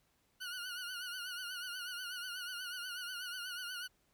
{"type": "tone with vibrato", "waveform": "20% pulse", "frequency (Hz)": 1456, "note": "F#6", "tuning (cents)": -28, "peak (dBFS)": -36, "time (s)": [0.4, 3.88], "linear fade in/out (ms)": 20, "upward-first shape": "triangle", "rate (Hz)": 8.2, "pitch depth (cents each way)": 85, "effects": ["pink hiss -75 dBFS RMS until 4.13 s"]}